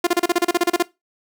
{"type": "tone bursts", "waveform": "sawtooth", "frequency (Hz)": 349.2, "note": "F4", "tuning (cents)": 0, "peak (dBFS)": -10, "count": 13, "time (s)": [0.04, 0.826], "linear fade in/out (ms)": 5, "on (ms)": 30, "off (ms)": 33, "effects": ["noise-tail reverb RT60 0.2 s tail -19 dB re dry"]}